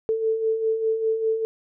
sine beating tone pair, 440 / 445 Hz, A4 / A4, 0 / +20 cents, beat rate 5 Hz, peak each -29 / -21 dBFS, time 0.09-1.45 s, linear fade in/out 0 ms, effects none

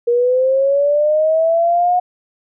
sine linear sweep, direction up, 471.2 to 726 Hz, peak -11 dBFS, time 0.07-2 s, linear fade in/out 10 ms, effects none

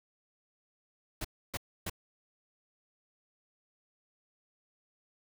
pink noise bursts, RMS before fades -36 dBFS, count 3, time 1.21-1.898 s, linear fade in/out 5 ms, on 36 ms, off 290 ms, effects none

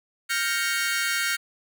sawtooth chord, G half-diminished seventh, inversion third, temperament equal, 1396.9 / 1568 / 1864.7 / 2217 Hz, F6 / G6 / Bb6 / Db7, 0 / 0 / 0 / 0 cents, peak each -25 / -26 / -26 / -26 dBFS, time 0.29-1.37 s, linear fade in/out 20 ms, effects none

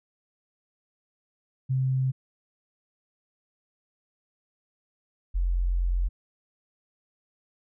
sine tone pair in turn, 131.1 / 44.19 Hz, C3 / F1, +4 / +21 cents, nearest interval octave + perfect fifth, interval 1883 cents, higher first, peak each -22 dBFS, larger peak neither, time 1.69-2.12 / 5.34-6.09 s, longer second, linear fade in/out 20 ms, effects none

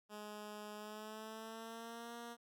10% pulse tone with pitch glide, 210 to 235.7 Hz, G#3 to A#3, +19 to +19 cents, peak -39 dBFS, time 0.09-2.37 s, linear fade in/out 50 ms, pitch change +200 cents, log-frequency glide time 0.76-2.15 s, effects none

